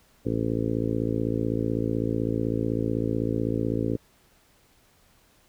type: harmonic tone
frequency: 55.9 Hz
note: A1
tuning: 28 cents sharp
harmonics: 1 / 2 / 3 / 4 / 5 / 6 / 7 / 8 / 9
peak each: -38 / -30 / -34 / -32 / -29 / -33 / -34 / -33 / -36 dBFS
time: 0.25-3.97 s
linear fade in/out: 10 ms
effects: pink hiss -61 dBFS RMS until 5.48 s